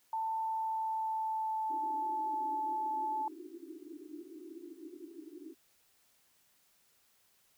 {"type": "tone with pitch glide", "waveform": "sine", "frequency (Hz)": [889, 869.2], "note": ["A5", "A5"], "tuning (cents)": [18, -21], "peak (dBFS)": -32, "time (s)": [0.13, 3.28], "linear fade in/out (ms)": 2, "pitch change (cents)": -39, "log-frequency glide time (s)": [0.38, 2.35]}
{"type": "band-pass noise", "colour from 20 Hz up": "pink", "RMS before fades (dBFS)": -49, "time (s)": [1.69, 5.55], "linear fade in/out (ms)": 20, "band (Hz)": [290, 370], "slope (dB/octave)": 96}
{"effects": ["white hiss -70 dBFS RMS until 7.57 s"]}